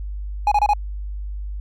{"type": "tone bursts", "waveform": "triangle", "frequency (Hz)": 830.6, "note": "G#5", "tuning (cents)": 0, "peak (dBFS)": -11, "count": 4, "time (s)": [0.47, 0.735], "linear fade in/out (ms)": 2, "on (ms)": 46, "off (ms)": 27, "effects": ["added 50 Hz sine -26 dBFS peak until 1.6 s"]}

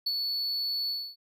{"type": "tone with ADSR envelope", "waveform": "triangle", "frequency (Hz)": 4435, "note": "C#8", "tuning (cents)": 0, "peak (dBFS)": -24, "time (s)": [0.06, 1.16], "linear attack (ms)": 8, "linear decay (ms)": 47, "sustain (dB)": -3, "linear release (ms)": 270, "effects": []}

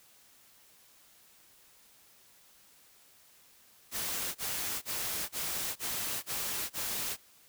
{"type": "noise bursts", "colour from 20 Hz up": "white", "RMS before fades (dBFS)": -35, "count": 7, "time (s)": [3.91, 7.17], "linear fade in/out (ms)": 50, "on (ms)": 440, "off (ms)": 30, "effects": ["white hiss -61 dBFS RMS until 7.48 s"]}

